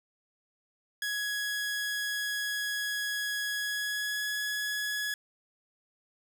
sawtooth tone with pitch glide, 1671 to 1685.5 Hz, G#6 to G#6, +10 to +25 cents, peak -27 dBFS, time 1.02-5.14 s, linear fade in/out 2 ms, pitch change +15 cents, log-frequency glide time 3.5-4.27 s, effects none

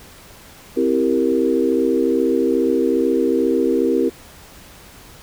sine chord, C dominant seventh, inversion none, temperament equal, 261.6 / 329.6 / 392 / 466.2 Hz, C4 / E4 / G4 / Bb4, 0 / 0 / 0 / 0 cents, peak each -20 dBFS, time 0.76-4.1 s, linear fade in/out 20 ms, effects pink hiss -43 dBFS RMS until 5.22 s

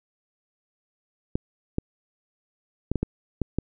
clicks, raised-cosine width 3 ms, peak -11 dBFS, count 7, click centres 1.355 / 1.784 / 2.916 / 2.957 / 3.03 / 3.417 / 3.586 s, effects none

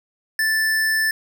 square tone, 1760 Hz, A6, in tune, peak -18 dBFS, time 0.39-1.11 s, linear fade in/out 2 ms, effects none

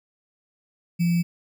sine tone with sample-and-hold, 171.8 Hz, F3, 28 cents flat, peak -18 dBFS, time 0.99-1.23 s, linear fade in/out 20 ms, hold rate 2450 Hz, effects none

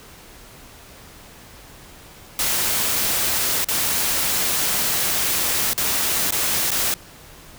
white noise with dropouts, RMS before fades -21 dBFS, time 2.39-6.94 s, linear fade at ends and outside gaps 1 ms, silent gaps 3.645-3.686 / 5.733-5.778 / 6.308-6.323 / 6.706-6.716 s, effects pink hiss -44 dBFS RMS until 7.58 s

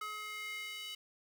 square tone with high-pass filter sweep, 425 Hz, G#4, 40 cents sharp, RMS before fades -43 dBFS, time 0.01-0.95 s, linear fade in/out 5 ms, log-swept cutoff 1400 to 2900 Hz, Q 3.6, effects none

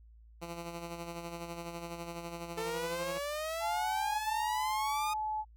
10% pulse tone with tremolo, 170 Hz, F3, 46 cents flat, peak -30 dBFS, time 0.41-3.19 s, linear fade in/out 20 ms, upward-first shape sine, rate 12 Hz, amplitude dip 50%
sawtooth exponential sweep, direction up, 440 to 1244.5 Hz, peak -31 dBFS, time 2.57-5.14 s, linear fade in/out 10 ms
sine tone, 860 Hz, A5, 40 cents flat, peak -32 dBFS, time 3.6-5.45 s, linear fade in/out 50 ms
effects added 56 Hz sine -54 dBFS peak until 5.56 s

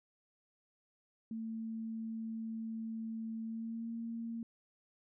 sine tone with pitch glide, 224 to 229.8 Hz, A3 to A#3, +31 to -25 cents, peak -38 dBFS, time 1.31-4.43 s, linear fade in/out 2 ms, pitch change +44 cents, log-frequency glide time 3.44-3.9 s, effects none

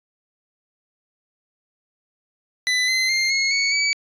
25% pulse tone with pitch steps, 2000 / 2054 / 2109 / 2166 / 2224 / 2284 Hz, B6 / C7 / C7 / C#7 / C#7 / D7, +21 / -33 / +13 / -41 / +5 / -49 cents, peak -14 dBFS, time 2.67-3.93 s, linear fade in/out 0 ms, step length 210 ms, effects resampled to 22050 Hz

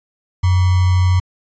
sine tone with sample-and-hold, 91.3 Hz, F#2, 23 cents flat, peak -10 dBFS, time 0.43-1.2 s, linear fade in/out 10 ms, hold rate 1050 Hz, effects resampled to 16000 Hz

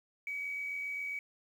sine tone with amplitude modulation, 2271 Hz, C#7, 41 cents sharp, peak -33 dBFS, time 0.27-1.19 s, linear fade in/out 2 ms, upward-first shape sine, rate 87.4 Hz, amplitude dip 35%, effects tanh soft clip ceiling -29 dBFS + 10-bit

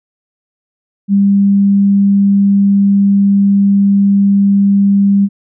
sine tone, 199.1 Hz, G3, 27 cents sharp, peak -6 dBFS, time 1.08-5.29 s, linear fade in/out 50 ms, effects none

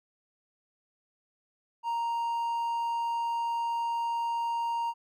triangle tone, 932.3 Hz, A#5, in tune, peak -26 dBFS, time 1.83-4.94 s, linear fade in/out 50 ms, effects none

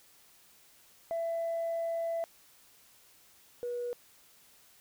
sine tone pair in turn, 667 / 484.4 Hz, E5 / B4, +20 / -34 cents, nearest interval tritone, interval 554 cents, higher first, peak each -29 / -32 dBFS, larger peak first, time 1.11-2.24 / 3.63-3.93 s, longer first, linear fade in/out 0 ms, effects tanh soft clip ceiling -28 dBFS + white hiss -61 dBFS RMS until 4.8 s

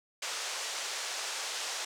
white band-pass noise, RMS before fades -37 dBFS, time 0.22-1.85 s, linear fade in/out 5 ms, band 460 to 7400 Hz, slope 24 dB/octave, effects none

